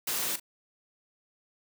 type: noise with echo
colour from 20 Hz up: white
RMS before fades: -31 dBFS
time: 0.07-0.36 s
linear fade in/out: 5 ms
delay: 39 ms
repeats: 1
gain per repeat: -14 dB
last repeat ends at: 0.399 s
effects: high-pass 150 Hz 12 dB/octave